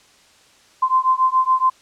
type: beating tone pair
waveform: sine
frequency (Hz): 1034 / 1041.1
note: C6 / C6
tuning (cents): -21 / -9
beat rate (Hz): 7.1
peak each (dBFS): -17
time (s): 0.82-1.7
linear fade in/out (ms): 10
effects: white hiss -52 dBFS RMS until 1.81 s + low-pass 7000 Hz 12 dB/octave